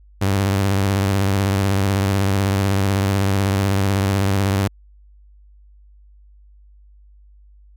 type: tone with vibrato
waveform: sawtooth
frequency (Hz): 98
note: G2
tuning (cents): 0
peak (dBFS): -12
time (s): 0.21-4.68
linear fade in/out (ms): 10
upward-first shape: square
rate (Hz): 16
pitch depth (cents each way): 50
effects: added 50 Hz sine -45 dBFS peak until 7.76 s